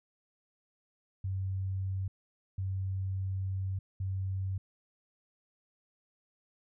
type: tone bursts at uneven times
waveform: sine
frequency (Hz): 95.4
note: G2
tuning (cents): -47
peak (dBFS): -31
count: 3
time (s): 1.24-2.08 / 2.58-3.79 / 4-4.58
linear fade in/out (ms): 5
effects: none